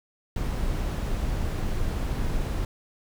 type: noise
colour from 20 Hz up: brown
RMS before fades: -27 dBFS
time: 0.36-2.65 s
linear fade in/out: 2 ms
effects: none